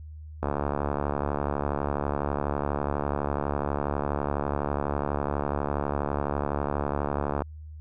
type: click train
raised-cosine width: 1 ms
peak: -13 dBFS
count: 505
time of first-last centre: 0.43-7.42 s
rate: 72.1 Hz
effects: added 77 Hz sine -39 dBFS peak until 7.8 s